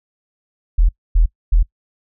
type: tone bursts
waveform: sine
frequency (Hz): 40.8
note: E1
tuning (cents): -17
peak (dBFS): -8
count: 3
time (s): 0.78-1.63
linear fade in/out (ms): 10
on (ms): 110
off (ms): 260
effects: noise-tail reverb RT60 0.1 s tail -22 dB re dry